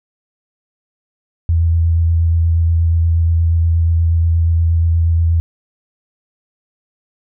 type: tone with vibrato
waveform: sine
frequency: 83.1 Hz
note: E2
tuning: 15 cents sharp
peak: -10 dBFS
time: 1.49-5.4 s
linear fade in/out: 0 ms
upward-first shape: square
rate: 8.4 Hz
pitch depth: 13 cents each way
effects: none